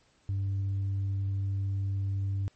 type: tone with tanh clipping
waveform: sine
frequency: 98 Hz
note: G2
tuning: in tune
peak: -28 dBFS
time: 0.29-2.48 s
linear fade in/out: 0 ms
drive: 1 dB
effects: pink hiss -66 dBFS RMS until 2.55 s + MP3 32 kbps